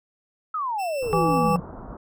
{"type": "exponential sweep", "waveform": "sine", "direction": "down", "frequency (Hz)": [1316, 167], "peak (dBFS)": -24, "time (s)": [0.54, 1.6], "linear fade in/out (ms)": 5}
{"type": "tone with tremolo", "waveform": "sawtooth", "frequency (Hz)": 2669, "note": "E7", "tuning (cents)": 21, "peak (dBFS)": -31, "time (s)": [0.78, 1.57], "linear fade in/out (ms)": 20, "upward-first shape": "triangle", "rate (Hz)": 5.7, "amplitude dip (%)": 40}
{"type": "low-pass noise", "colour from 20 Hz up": "pink", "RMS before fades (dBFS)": -38, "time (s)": [1.02, 1.97], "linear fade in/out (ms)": 5, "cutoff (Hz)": 1300, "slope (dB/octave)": 48}
{"type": "harmonic tone", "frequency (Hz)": 164.81, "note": "E3", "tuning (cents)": 0, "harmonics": [1, 3, 5, 7], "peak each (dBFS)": [-24, -24, -24, -24], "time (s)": [1.13, 1.56], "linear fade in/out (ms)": 0}
{"effects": []}